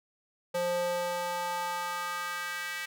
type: tone with high-pass filter sweep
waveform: square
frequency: 175.7 Hz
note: F3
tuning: 11 cents sharp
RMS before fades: -33 dBFS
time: 0.54-2.86 s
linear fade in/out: 10 ms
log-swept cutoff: 450 to 1900 Hz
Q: 2.5
effects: none